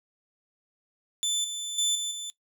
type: tone with level steps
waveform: 25% pulse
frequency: 3520 Hz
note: A7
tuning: in tune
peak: -21 / -28 / -19 / -25 / -30 dBFS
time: 1.23-2.3 s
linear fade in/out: 0 ms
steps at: 1.44 / 1.78 / 1.95 / 2.11 s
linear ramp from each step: 5 ms
effects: noise-tail reverb RT60 0.1 s tail -18 dB re dry